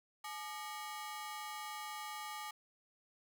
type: ring-modulated tone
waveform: sawtooth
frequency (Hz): 1029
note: C6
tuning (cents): -29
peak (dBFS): -36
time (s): 0.24-2.51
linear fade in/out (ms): 5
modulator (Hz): 180
effects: none